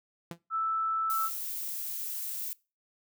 sawtooth tone with exponential decay, 170 Hz, F3, 46 cents flat, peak -30 dBFS, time 0.31-0.39 s, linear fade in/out 2 ms, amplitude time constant 16 ms
sine tone, 1318.5 Hz, E6, in tune, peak -27 dBFS, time 0.5-1.3 s, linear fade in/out 50 ms
violet noise, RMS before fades -36 dBFS, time 1.1-2.53 s, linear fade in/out 0 ms
effects noise-tail reverb RT60 0.3 s tail -23 dB re dry

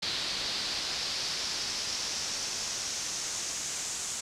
brown noise with band-pass filter sweep, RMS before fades -34 dBFS, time 0.02-4.21 s, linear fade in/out 10 ms, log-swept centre 4300 to 7100 Hz, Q 3.1, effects low-pass 12000 Hz 12 dB/octave

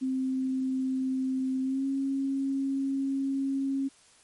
sine tone with pitch glide, 261.5 to 272 Hz, C4 to C#4, -1 to -33 cents, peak -26 dBFS, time 0.01-3.89 s, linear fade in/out 20 ms, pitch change +68 cents, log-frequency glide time 1.62-1.86 s, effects white hiss -59 dBFS RMS until 4.23 s + MP3 48 kbps

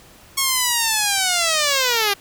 5% pulse linear sweep, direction down, 1100 to 392 Hz, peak -5 dBFS, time 0.37-2.14 s, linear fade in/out 10 ms, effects pink hiss -47 dBFS RMS until 2.2 s

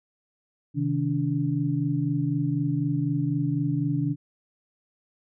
sine tone cluster, 133.1 / 157.1 / 287.9 Hz, C3 / D#3 / D4, +30 / +17 / -34 cents, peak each -27 dBFS, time 0.74-4.16 s, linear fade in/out 50 ms, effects none

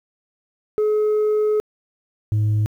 sine tone pair in turn, 425.5 / 106.38 Hz, G#4 / G#2, +42 / +42 cents, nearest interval 2 octaves, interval 2400 cents, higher first, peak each -13 dBFS, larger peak neither, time 0.78-1.6 / 2.32-2.66 s, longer first, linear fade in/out 0 ms, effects tanh soft clip ceiling -15 dBFS + 9-bit

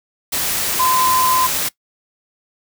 sine tone in noise, 1024 Hz, C6, 38 cents flat, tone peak -14 dBFS, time 0.79-1.47 s, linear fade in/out 10 ms, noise white, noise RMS -20 dBFS, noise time 0.32-1.69 s, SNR +3 dB, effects noise-tail reverb RT60 0.1 s tail -20 dB re dry

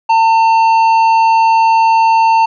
sine tone with tanh clipping, 900 Hz, A5, 39 cents sharp, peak -8 dBFS, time 0.09-2.46 s, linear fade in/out 10 ms, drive 8 dB, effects none

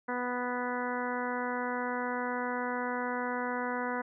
harmonic tone, 246.9 Hz, B3, in tune, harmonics 1 / 2 / 3 / 4 / 5 / 6 / 7 / 8, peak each -37 / -37 / -40 / -37 / -43 / -39 / -43 / -44 dBFS, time 0.08-4.02 s, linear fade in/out 10 ms, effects none

